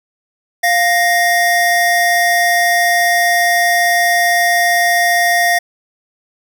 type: tone pair together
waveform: square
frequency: 698.9 / 1864.7 Hz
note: F5 / A#6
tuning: +1 / 0 cents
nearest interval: octave + perfect fourth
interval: 1699 cents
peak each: -14 dBFS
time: 0.63-5.59 s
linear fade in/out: 10 ms
effects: none